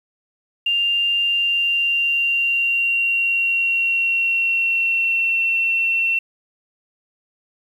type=tone with pitch glide; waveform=sine; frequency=2794 to 2707 Hz; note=F7 to E7; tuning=0 to +45 cents; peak=-16 dBFS; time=0.66-6.19 s; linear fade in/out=5 ms; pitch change=-55 cents; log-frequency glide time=1.2-5.41 s; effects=8-bit